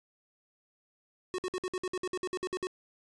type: tone bursts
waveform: square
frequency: 368.1 Hz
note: F#4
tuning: 9 cents flat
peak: -32 dBFS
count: 14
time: 1.34-2.67 s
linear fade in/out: 0 ms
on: 43 ms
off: 56 ms
effects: resampled to 22050 Hz + 10-bit